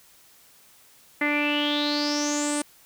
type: tone with low-pass filter sweep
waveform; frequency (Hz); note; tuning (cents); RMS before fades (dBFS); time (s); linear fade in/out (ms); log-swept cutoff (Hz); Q
sawtooth; 293.7; D4; 0; -25; 1.21-2.62; 5; 2000 to 9000; 9.2
effects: white hiss -55 dBFS RMS until 2.85 s